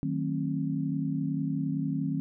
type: chord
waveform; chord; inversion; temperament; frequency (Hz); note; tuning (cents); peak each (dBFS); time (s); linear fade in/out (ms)
sine; D# diminished seventh; none; just; 155.56 / 186.68 / 224 / 268.8; D#3 / F#3 / A3 / C4; 0 / +16 / +31 / +47; -31 / -35 / -37 / -31; 0.03-2.2; 0
effects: none